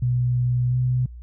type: tone with pitch glide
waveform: sine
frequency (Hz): 123.6 to 126.05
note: B2 to B2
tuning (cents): +2 to +36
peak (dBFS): -18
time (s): 0.02-1.06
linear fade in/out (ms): 5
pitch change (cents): +34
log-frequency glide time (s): 0.69-0.75
effects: added 60 Hz sine -36 dBFS peak until 1.22 s